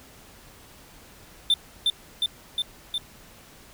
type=tone with echo; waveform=triangle; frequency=3560 Hz; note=A7; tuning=20 cents sharp; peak=-15 dBFS; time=1.5-1.54 s; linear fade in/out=2 ms; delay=360 ms; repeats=4; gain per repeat=-2 dB; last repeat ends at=2.98 s; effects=pink hiss -50 dBFS RMS until 3.73 s